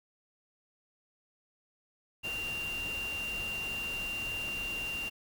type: tone in noise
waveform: sine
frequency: 2776 Hz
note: F7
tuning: 11 cents flat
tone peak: -34 dBFS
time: 2.23-5.1 s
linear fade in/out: 20 ms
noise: pink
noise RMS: -44 dBFS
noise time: 2.23-5.1 s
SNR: +7 dB
effects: none